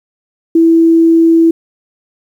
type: tone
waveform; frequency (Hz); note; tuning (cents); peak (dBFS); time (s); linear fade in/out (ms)
sine; 329.6; E4; 0; -4; 0.55-1.51; 5
effects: 7-bit